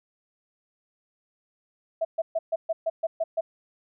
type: tone bursts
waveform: sine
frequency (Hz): 654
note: E5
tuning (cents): -14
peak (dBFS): -22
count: 9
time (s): 2.01-3.41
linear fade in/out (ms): 10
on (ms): 40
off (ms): 130
effects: none